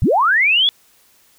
sine linear sweep, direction up, 56.5 to 3475 Hz, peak -11 dBFS, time 0.02-0.69 s, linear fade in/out 0 ms, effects white hiss -54 dBFS RMS until 1.38 s

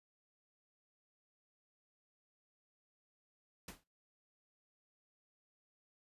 pink noise with exponential decay, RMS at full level -44 dBFS, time 3.68-3.84 s, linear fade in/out 5 ms, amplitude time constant 34 ms, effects noise-tail reverb RT60 0.3 s tail -25 dB re dry + resampled to 32000 Hz

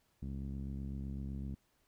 sawtooth tone with low-pass filter, 67.9 Hz, C#2, 35 cents flat, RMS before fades -41 dBFS, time 0.22-1.55 s, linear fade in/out 5 ms, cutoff 220 Hz, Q 2.2, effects pink hiss -75 dBFS RMS until 1.87 s

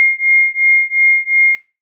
sine beating tone pair, 2129 / 2131.8 Hz, C7 / C7, +30 / +32 cents, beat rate 2.8 Hz, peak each -12 dBFS, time 0-1.55 s, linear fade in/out 0 ms, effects noise-tail reverb RT60 0.3 s tail -21 dB re dry

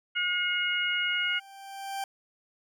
harmonic tone, 719 Hz, F#5, 50 cents flat, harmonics 2 / 3 / 4, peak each -30 / -30 / -30 dBFS, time 0.15-1.4 s, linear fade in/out 20 ms
40% pulse tone with exponential growth, 785 Hz, G5, 2 cents sharp, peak -29 dBFS, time 0.79-2.04 s, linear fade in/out 2 ms, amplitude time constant 270 ms
effects none

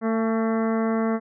harmonic tone with a mistuned harmonic, 224.3 Hz, A3, 34 cents sharp, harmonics 1 / 2 / 3 / 4 / 5 / 6 / 7 / 8 / 9, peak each -22 / -27 / -30 / -37 / -34 / -37 / -42 / -42 / -42 dBFS, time 0.01-1.2 s, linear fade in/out 50 ms, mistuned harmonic 4, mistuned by -47 cents, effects none

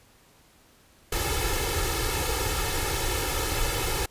pink noise with comb filter, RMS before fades -27 dBFS, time 1.12-4.06 s, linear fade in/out 5 ms, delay 2.3 ms, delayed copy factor +0.9, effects pink hiss -58 dBFS RMS until 4.1 s + resampled to 32000 Hz

